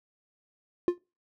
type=tone with exponential decay; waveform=triangle; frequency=352.5 Hz; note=F4; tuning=16 cents sharp; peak=-15 dBFS; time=0.88-0.98 s; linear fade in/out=1 ms; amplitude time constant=21 ms; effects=noise-tail reverb RT60 0.3 s tail -25 dB re dry